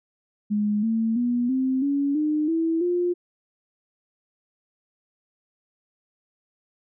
sine tone with pitch steps, 208.6 / 224.9 / 242.4 / 261.3 / 281.7 / 303.6 / 327.3 / 352.9 Hz, G#3 / A3 / B3 / C4 / C#4 / D#4 / E4 / F4, +8 / +38 / -32 / -2 / +28 / -42 / -12 / +18 cents, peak -20 dBFS, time 0.5-3.14 s, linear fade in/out 20 ms, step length 330 ms, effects none

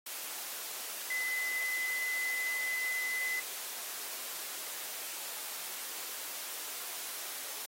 sine tone in noise, 2020 Hz, B6, 39 cents sharp, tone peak -32 dBFS, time 1.1-3.4 s, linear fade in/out 5 ms, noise white, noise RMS -41 dBFS, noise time 0.06-7.66 s, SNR +6 dB, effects high-pass 400 Hz 12 dB/octave + AAC 48 kbps

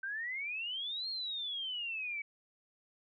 sine exponential two-way sweep, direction up then down, 1537 to 4299 to 2261 Hz, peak -36 dBFS, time 0.03-2.22 s, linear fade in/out 5 ms, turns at 1.09 s, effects none

